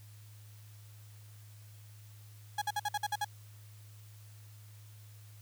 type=tone bursts; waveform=35% pulse; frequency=830.6 Hz; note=G#5; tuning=in tune; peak=-29 dBFS; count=8; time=2.58-3.247 s; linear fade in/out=5 ms; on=37 ms; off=53 ms; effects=added 105 Hz sine -51 dBFS peak until 5.41 s + white hiss -62 dBFS RMS until 5.41 s